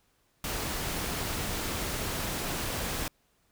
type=noise; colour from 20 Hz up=pink; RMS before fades=-33 dBFS; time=0.44-3.08 s; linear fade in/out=2 ms; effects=pink hiss -70 dBFS RMS until 3.51 s